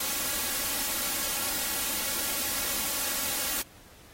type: noise with comb filter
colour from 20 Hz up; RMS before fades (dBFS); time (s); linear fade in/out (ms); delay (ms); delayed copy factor
white; -30; 0-3.62; 5; 3.6; +0.6
effects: pink hiss -54 dBFS RMS until 4.13 s + AAC 48 kbps